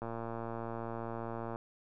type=click train; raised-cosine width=1 ms; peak=-26 dBFS; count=178; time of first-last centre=0.02-1.559 s; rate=115 Hz; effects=none